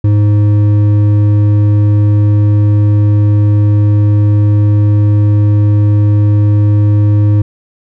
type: tone with hard clipping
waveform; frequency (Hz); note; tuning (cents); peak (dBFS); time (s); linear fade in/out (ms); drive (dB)
sine; 103.83; G#2; 0; -7; 0.04-7.42; 5; 7
effects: none